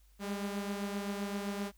sawtooth beating tone pair, 200 / 207.7 Hz, G3 / G#3, +35 / 0 cents, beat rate 7.7 Hz, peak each -32 / -38 dBFS, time 0.19-1.72 s, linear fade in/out 50 ms, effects added 50 Hz sine -60 dBFS peak until 1.77 s + white hiss -71 dBFS RMS until 1.77 s

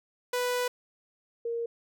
sawtooth / sine tone pair in turn, 493.9 / 466.2 Hz, B4 / A#4, 0 / 0 cents, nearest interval minor second, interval 100 cents, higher first, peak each -23 / -29 dBFS, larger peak first, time 0.33-0.68 / 1.45-1.66 s, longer first, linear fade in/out 5 ms, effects none

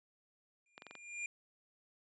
square tone with exponential growth, 2400 Hz, D7, 37 cents sharp, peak -37 dBFS, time 0.66-1.26 s, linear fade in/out 2 ms, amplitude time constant 130 ms
clicks, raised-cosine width 0.3 ms, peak -32 dBFS, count 5, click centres 0.779 / 0.821 / 0.867 / 0.91 / 0.953 s
effects high-pass 200 Hz 12 dB/octave + resampled to 22050 Hz

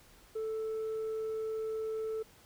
sine tone with tanh clipping, 440 Hz, A4, in tune, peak -34 dBFS, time 0.35-2.23 s, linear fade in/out 10 ms, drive 2 dB, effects pink hiss -60 dBFS RMS until 2.45 s

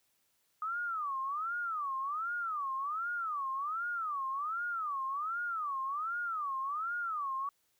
sine tone with vibrato, 1232 Hz, D#6, 17 cents flat, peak -33 dBFS, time 0.62-7.49 s, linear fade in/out 2 ms, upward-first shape sine, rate 1.3 Hz, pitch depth 260 cents each way, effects white hiss -75 dBFS RMS until 7.79 s

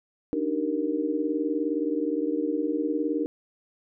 sine chord, Eb major seventh, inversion third, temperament just, 291.7 / 311.1 / 388.9 / 466.7 Hz, D4 / Eb4 / G4 / Bb4, -12 / 0 / -14 / +2 cents, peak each -29 / -28 / -34 / -30 dBFS, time 0.33-3.26 s, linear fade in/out 0 ms, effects none

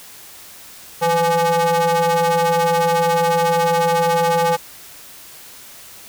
square ring-modulated tone, 170 Hz, F3, 46 cents flat, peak -12 dBFS, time 1.01-4.57 s, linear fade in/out 20 ms, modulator 673 Hz, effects white hiss -40 dBFS RMS until 6.08 s

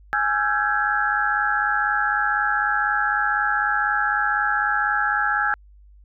sine tone cluster, 832 / 1331 / 1427 / 1569 / 1673 Hz, G#5 / E6 / F6 / G6 / G#6, +3 / +16 / +37 / +1 / +12 cents, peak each -25 / -24 / -31 / -25 / -24 dBFS, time 0.13-5.54 s, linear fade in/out 0 ms, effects added 50 Hz sine -46 dBFS peak until 6.04 s

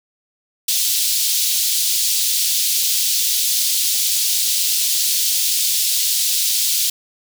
pink high-pass noise, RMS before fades -18 dBFS, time 0.68-6.9 s, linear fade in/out 5 ms, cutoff 3600 Hz, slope 24 dB/octave, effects none

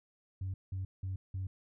sine tone bursts, 94.6 Hz, F#2, 39 cents sharp, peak -33 dBFS, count 4, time 0.41-1.47 s, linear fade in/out 5 ms, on 130 ms, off 180 ms, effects tanh soft clip ceiling -32 dBFS

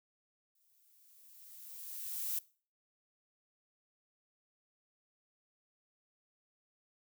violet noise with exponential growth, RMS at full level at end -35 dBFS, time 0.55-2.39 s, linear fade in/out 5 ms, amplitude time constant 400 ms, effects noise-tail reverb RT60 0.4 s tail -21 dB re dry

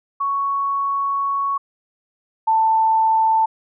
sine tone pair in turn, 1112 / 887.5 Hz, C#6 / A5, +5 / +15 cents, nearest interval major third, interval 390 cents, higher first, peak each -18 / -13 dBFS, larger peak second, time 0.2-1.58 / 2.47-3.46 s, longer first, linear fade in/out 10 ms, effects none

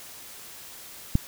click, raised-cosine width 5 ms, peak -7 dBFS, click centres 1.154 s, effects white hiss -44 dBFS RMS until 1.27 s

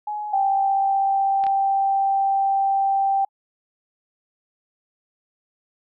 sine tone with exponential decay, 840 Hz, G#5, 19 cents sharp, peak -24 dBFS, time 0.07-3.29 s, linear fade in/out 5 ms, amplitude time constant 700 ms
sine tone, 784 Hz, G5, in tune, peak -17 dBFS, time 0.33-3.25 s, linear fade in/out 5 ms
clicks, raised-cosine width 0.3 ms, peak -20 dBFS, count 2, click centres 1.439 / 1.467 s
effects none

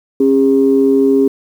sine tone pair together, 271.6 / 405.6 Hz, C#4 / G#4, -35 / -41 cents, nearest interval perfect fifth, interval 694 cents, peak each -10 dBFS, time 0.2-1.28 s, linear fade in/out 5 ms, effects tanh soft clip ceiling 0 dBFS + 7-bit

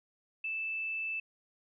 sine tone, 2637 Hz, E7, in tune, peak -33 dBFS, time 0.44-1.2 s, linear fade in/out 5 ms, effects none

